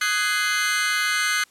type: chord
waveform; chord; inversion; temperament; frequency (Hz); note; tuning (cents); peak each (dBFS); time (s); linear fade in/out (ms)
sawtooth; Ab dominant seventh; second; just; 1245.9 / 1495.1 / 1661.2 / 2077; Eb6 / Gb6 / Ab6 / C7; +2 / +18 / 0 / -13; -24 / -21 / -24 / -21; 0.01-1.44; 5
effects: white hiss -56 dBFS RMS until 1.5 s + low-pass 10000 Hz 12 dB/octave